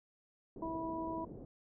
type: low-pass noise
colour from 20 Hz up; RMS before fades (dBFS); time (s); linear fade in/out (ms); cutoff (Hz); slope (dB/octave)
white; -49; 0.56-1.45; 2; 450; 24
type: harmonic tone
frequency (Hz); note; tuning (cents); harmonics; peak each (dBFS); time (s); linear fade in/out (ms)
326.2; E4; -18; 1 / 2 / 3; -40 / -44 / -41; 0.62-1.25; 5
effects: none